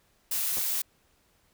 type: noise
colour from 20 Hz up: blue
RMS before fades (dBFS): -29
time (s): 0.31-0.82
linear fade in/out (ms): 5
type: clicks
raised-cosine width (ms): 1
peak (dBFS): -27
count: 2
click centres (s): 0.572 / 0.583
effects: pink hiss -67 dBFS RMS until 1.53 s